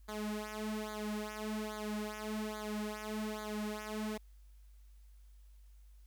sawtooth tone with flanger, 213.3 Hz, G#3, 46 cents sharp, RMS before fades -40 dBFS, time 0.08-4.18 s, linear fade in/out 10 ms, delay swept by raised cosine 0.36 to 4.46 ms, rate 1.2 Hz, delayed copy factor -1, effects added 50 Hz sine -55 dBFS peak until 6.06 s + white hiss -75 dBFS RMS until 6.06 s

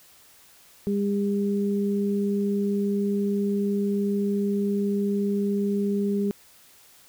sine tone pair together, 201.5 / 403.4 Hz, G3 / G4, +48 / +50 cents, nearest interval octave, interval 1202 cents, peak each -23 / -27 dBFS, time 0.87-6.31 s, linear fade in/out 0 ms, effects white hiss -54 dBFS RMS until 7.08 s

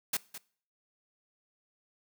white noise with echo, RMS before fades -30 dBFS, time 0.13-0.17 s, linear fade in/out 5 ms, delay 210 ms, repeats 1, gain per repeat -13 dB, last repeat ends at 0.38 s, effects noise-tail reverb RT60 0.5 s tail -22 dB re dry + high-pass 150 Hz 12 dB/octave

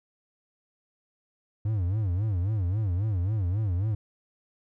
triangle tone with vibrato, 98 Hz, G2, in tune, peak -22 dBFS, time 1.65-3.95 s, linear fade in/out 5 ms, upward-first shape sine, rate 3.7 Hz, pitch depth 220 cents each way, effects none

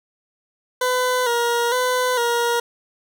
20% pulse tone with vibrato, 488 Hz, B4, 21 cents flat, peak -13 dBFS, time 0.81-2.6 s, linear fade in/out 5 ms, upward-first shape square, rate 1.1 Hz, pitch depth 53 cents each way, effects none

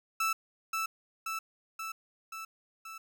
30% pulse tone with echo, 1318.5 Hz, E6, in tune, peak -25 dBFS, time 0.2-0.33 s, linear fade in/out 5 ms, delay 530 ms, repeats 5, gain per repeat -3 dB, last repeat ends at 2.98 s, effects none

